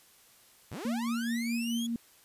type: linear sweep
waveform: sawtooth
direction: up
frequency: 62 to 3402 Hz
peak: -34 dBFS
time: 0.71-1.87 s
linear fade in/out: 10 ms
type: tone with tremolo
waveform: sine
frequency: 233.1 Hz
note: A#3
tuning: in tune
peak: -28 dBFS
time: 0.85-1.96 s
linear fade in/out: 2 ms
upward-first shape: triangle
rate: 4.7 Hz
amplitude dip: 35%
effects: white hiss -60 dBFS RMS until 2.24 s + resampled to 32000 Hz